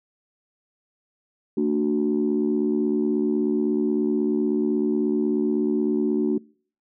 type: chord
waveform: sine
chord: D major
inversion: second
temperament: equal with one note detuned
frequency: 224.2 / 293.7 / 370 Hz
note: A3 / D4 / F#4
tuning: +33 / 0 / 0 cents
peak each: -23 dBFS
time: 1.57-6.38 s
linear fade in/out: 5 ms
effects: noise-tail reverb RT60 0.5 s tail -26 dB re dry + tanh soft clip ceiling -12 dBFS